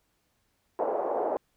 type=band-pass noise; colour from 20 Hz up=pink; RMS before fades=-29 dBFS; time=0.79-1.37 s; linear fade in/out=0 ms; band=430 to 780 Hz; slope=24 dB/octave; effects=pink hiss -73 dBFS RMS until 1.56 s